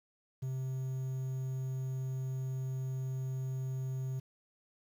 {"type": "tone with quantisation", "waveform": "triangle", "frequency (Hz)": 130.9, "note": "C3", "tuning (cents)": 1, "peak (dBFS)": -32, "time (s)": [0.42, 4.2], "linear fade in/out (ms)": 10, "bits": 10, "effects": []}